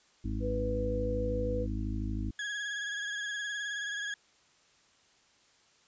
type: harmonic tone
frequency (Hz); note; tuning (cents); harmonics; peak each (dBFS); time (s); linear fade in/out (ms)
52.8; G#1; +29; 1 / 2 / 4 / 5 / 6; -34 / -37 / -40 / -41 / -42; 0.24-2.31; 10
type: tone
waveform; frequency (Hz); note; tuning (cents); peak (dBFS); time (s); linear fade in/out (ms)
sine; 493.9; B4; 0; -32; 0.4-1.67; 50
type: tone with vibrato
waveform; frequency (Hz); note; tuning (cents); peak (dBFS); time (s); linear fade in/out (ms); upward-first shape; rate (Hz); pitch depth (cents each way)
35% pulse; 1661.2; G#6; 0; -32; 2.39-4.14; 2; sine; 19; 37
effects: white hiss -65 dBFS RMS until 5.87 s + resampled to 16000 Hz